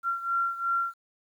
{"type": "beating tone pair", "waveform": "sine", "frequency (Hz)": [1371, 1373.8], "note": ["F6", "F6"], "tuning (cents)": [-32, -29], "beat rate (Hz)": 2.8, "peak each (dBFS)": [-27, -31], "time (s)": [0.03, 0.94], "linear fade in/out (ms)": 50, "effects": ["10-bit"]}